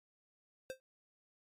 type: tone with exponential decay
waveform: square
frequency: 523.3 Hz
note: C5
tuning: in tune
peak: -37 dBFS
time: 0.7-0.8 s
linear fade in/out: 0 ms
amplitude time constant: 20 ms
effects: MP3 64 kbps